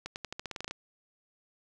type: accelerating click train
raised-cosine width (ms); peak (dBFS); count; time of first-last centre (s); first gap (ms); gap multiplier
0.2; -20; 12; 0.06-0.71; 99; 0.89
effects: none